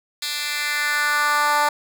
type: tone with high-pass filter sweep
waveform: 10% pulse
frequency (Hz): 294.5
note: D4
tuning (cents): +5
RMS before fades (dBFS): -21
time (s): 0.22-1.69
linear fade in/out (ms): 5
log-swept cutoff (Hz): 3300 to 820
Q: 2.1
effects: none